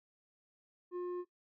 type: tone with low-pass filter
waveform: square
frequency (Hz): 356.5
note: F4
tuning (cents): +36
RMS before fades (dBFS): -39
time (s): 0.91-1.25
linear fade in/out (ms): 50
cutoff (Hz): 720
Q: 7.6
effects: noise-tail reverb RT60 0.1 s tail -18 dB re dry